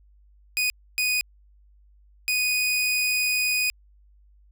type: tone bursts at uneven times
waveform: sawtooth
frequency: 2483 Hz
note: D#7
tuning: 4 cents flat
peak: -18 dBFS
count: 3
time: 0.57-0.7 / 0.98-1.21 / 2.28-3.7 s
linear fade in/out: 0 ms
effects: added 50 Hz sine -53 dBFS peak until 4.51 s